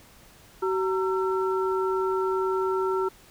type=tone cluster; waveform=sine; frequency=379.2 / 921 / 1345 Hz; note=F#4 / A#5 / E6; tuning=+43 / -21 / +34 cents; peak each=-24 / -31 / -31 dBFS; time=0.62-3.09 s; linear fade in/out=10 ms; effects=pink hiss -53 dBFS RMS until 3.3 s